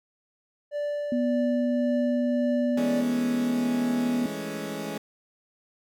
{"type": "tone with tremolo", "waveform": "triangle", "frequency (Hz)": 585, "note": "D5", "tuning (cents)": -7, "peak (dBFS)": -24, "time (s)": [0.71, 3.04], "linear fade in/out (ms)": 50, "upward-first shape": "triangle", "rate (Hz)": 1.8, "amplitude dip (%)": 30}
{"type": "tone", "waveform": "sine", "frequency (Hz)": 245.2, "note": "B3", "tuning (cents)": -12, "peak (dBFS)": -23, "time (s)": [1.12, 4.26], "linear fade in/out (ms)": 2}
{"type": "chord", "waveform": "20% pulse", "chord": "A major seventh", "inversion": "second", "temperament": "equal", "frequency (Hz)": [164.81, 207.7, 220, 277.2], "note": ["E3", "G#3", "A3", "C#4"], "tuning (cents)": [0, 0, 0, 0], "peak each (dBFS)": [-33, -30, -36, -31], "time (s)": [2.77, 4.98], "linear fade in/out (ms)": 5}
{"effects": []}